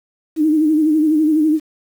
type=tone with vibrato; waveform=sine; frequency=309 Hz; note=D#4; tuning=12 cents flat; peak=-11 dBFS; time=0.36-1.6 s; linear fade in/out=50 ms; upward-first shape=sine; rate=12 Hz; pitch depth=62 cents each way; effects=7-bit